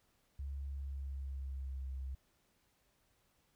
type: tone with pitch glide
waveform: sine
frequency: 69.3 to 66.17 Hz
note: C#2 to C2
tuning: 0 to +20 cents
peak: -39 dBFS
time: 0.39-2.15 s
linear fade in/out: 5 ms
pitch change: -80 cents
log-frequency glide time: 0.66-1.9 s
effects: pink hiss -75 dBFS RMS until 3.55 s